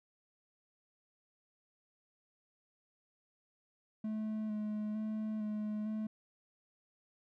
triangle tone with vibrato, 214.2 Hz, A3, 46 cents flat, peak -33 dBFS, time 4.04-6.07 s, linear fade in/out 5 ms, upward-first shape square, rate 1.1 Hz, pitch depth 17 cents each way, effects none

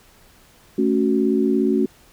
sine chord, F# minor, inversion first, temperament equal, 220 / 277.2 / 370 Hz, A3 / C#4 / F#4, 0 / 0 / 0 cents, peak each -20 dBFS, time 0.78-1.86 s, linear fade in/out 5 ms, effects pink hiss -52 dBFS RMS until 2.12 s

